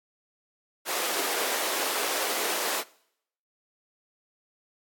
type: high-pass noise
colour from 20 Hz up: pink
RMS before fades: -29 dBFS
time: 0.85-2.84 s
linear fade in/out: 50 ms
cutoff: 370 Hz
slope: 24 dB/octave
effects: noise-tail reverb RT60 0.7 s tail -22 dB re dry + AAC 64 kbps